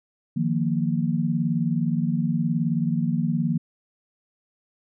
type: chord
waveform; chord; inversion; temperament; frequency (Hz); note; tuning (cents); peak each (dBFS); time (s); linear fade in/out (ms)
sine; Eb suspended second; none; equal; 155.56 / 174.61 / 233.1; Eb3 / F3 / Bb3; 0 / 0 / 0; -25; 0.36-3.58; 10
effects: none